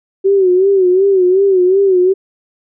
sine tone with vibrato, 378.4 Hz, F#4, 39 cents sharp, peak -7 dBFS, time 0.24-2.14 s, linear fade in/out 20 ms, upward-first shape sine, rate 2.7 Hz, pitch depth 90 cents each way, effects none

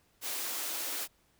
white high-pass noise, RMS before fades -36 dBFS, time 0.21-1.08 s, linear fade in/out 50 ms, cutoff 260 Hz, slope 48 dB/octave, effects pink hiss -69 dBFS RMS until 1.39 s

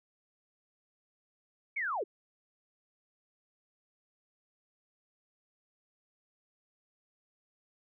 sine linear sweep, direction down, 2300 to 324.3 Hz, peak -31 dBFS, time 1.76-2.04 s, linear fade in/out 10 ms, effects none

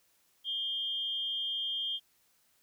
sine tone with amplitude modulation, 3202 Hz, G7, 36 cents sharp, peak -29 dBFS, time 0.44-2 s, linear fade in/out 50 ms, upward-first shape sine, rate 272 Hz, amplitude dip 55%, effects white hiss -70 dBFS RMS until 2.62 s

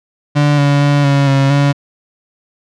35% pulse tone with pitch steps, 146.2 / 142.7 / 143.8 / 140.1 / 137 / 141.9 Hz, D3 / D3 / D3 / C#3 / C#3 / C#3, -7 / -49 / -36 / +19 / -20 / +41 cents, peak -7 dBFS, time 0.35-1.73 s, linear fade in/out 20 ms, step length 230 ms, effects low-pass 5000 Hz 12 dB/octave

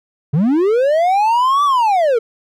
triangle linear two-way sweep, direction up then down, 130.81 to 1174.7 to 434.2 Hz, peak -9 dBFS, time 0.33-2.19 s, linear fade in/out 10 ms, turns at 1.64 s, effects none

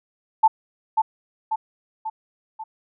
sine tone with echo, 880 Hz, A5, in tune, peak -10 dBFS, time 0.43-0.48 s, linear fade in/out 10 ms, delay 540 ms, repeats 4, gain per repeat -5 dB, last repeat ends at 2.64 s, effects none

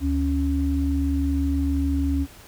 sine tone pair together, 73.42 / 277.2 Hz, D2 / C#4, 0 / 0 cents, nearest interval octave + major seventh, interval 2300 cents, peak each -22 / -23 dBFS, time 0-2.27 s, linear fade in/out 50 ms, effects pink hiss -47 dBFS RMS until 2.47 s

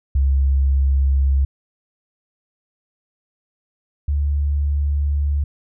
sine tone pair in turn, 68 / 72.04 Hz, C#2 / D2, -33 / -33 cents, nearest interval minor second, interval 100 cents, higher second, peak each -13 / -16 dBFS, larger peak first, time 0.15-1.45 / 4.08-5.44 s, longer second, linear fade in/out 5 ms, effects none

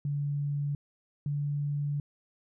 sine tone pair in turn, 143.8 / 144.72 Hz, D3 / D3, -36 / -25 cents, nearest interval unison, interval 11 cents, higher second, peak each -28 dBFS, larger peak neither, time 0.05-0.75 / 1.26-2 s, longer second, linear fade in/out 2 ms, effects none

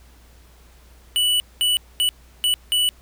square tone bursts at uneven times, 2960 Hz, F#7, in tune, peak -17 dBFS, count 5, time 1.16-1.4 / 1.61-1.77 / 2-2.09 / 2.44-2.54 / 2.72-2.89 s, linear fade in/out 0 ms, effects added 60 Hz sine -48 dBFS peak until 3.01 s + pink hiss -54 dBFS RMS until 3.01 s

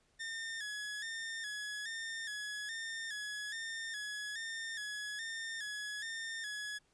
sawtooth tone with vibrato, 1749 Hz, A6, 11 cents flat, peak -36 dBFS, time 0.19-6.79 s, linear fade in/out 20 ms, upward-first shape square, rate 1.2 Hz, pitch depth 63 cents each way, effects pink hiss -73 dBFS RMS until 6.93 s + resampled to 22050 Hz

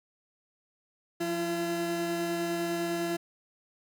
30% pulse tone pair together, 174.61 / 339.3 Hz, F3 / F4, 0 / -50 cents, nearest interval octave, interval 1150 cents, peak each -35 / -27 dBFS, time 1.2-3.17 s, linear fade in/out 10 ms, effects none

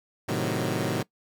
15% pulse chord, A diminished seventh, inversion none, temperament equal, 110 / 130.81 / 155.56 / 185 Hz, A2 / C3 / Eb3 / Gb3, 0 / 0 / 0 / 0 cents, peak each -25 dBFS, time 0.28-1.03 s, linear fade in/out 10 ms, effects noise-tail reverb RT60 0.1 s tail -21 dB re dry

